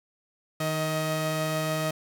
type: tone pair together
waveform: sawtooth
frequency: 156 / 630.7 Hz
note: D#3 / D#5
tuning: +5 / +23 cents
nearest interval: 2 octaves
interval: 2418 cents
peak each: -25 dBFS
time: 0.6-1.91 s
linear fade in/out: 5 ms
effects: none